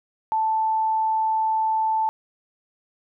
sine tone, 880 Hz, A5, in tune, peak -19 dBFS, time 0.32-2.09 s, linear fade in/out 0 ms, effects none

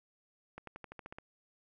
accelerating click train, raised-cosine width 0.5 ms, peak -30 dBFS, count 9, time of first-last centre 0.58-1.185 s, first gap 93 ms, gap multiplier 0.94, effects none

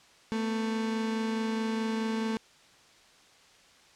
35% pulse tone pair together, 222.2 / 246.9 Hz, A3 / B3, +17 / 0 cents, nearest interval major second, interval 183 cents, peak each -27 / -39 dBFS, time 0.32-2.37 s, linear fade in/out 0 ms, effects white hiss -58 dBFS RMS until 3.95 s + low-pass 6000 Hz 12 dB/octave

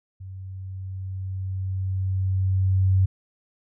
sine tone with level ramp, 94.7 Hz, F#2, 41 cents sharp, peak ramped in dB -35 to -15 dBFS, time 0.2-3.06 s, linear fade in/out 10 ms, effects none

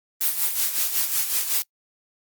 blue noise with tremolo, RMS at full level -21 dBFS, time 0.21-1.62 s, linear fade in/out 0 ms, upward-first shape sine, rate 5.4 Hz, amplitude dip 60%, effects noise-tail reverb RT60 0.1 s tail -24 dB re dry + Opus 32 kbps

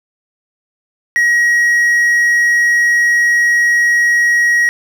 triangle tone, 1900 Hz, A#6, 33 cents sharp, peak -7 dBFS, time 1.16-4.69 s, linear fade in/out 0 ms, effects none

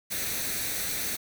white noise with comb filter, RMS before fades -31 dBFS, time 0.1-1.17 s, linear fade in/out 20 ms, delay 0.49 ms, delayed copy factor +0.55, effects none

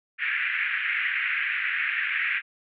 pink band-pass noise, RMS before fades -27 dBFS, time 0.18-2.42 s, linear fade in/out 50 ms, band 1600 to 2500 Hz, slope 48 dB/octave, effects none

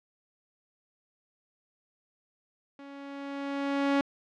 sawtooth tone with level ramp, 279.3 Hz, C#4, 13 cents sharp, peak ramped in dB -41 to -18 dBFS, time 2.79-4.01 s, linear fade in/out 2 ms, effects low-pass 3000 Hz 12 dB/octave

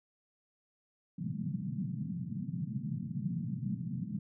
white band-pass noise, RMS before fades -37 dBFS, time 1.18-4.19 s, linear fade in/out 5 ms, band 120 to 210 Hz, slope 48 dB/octave, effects none

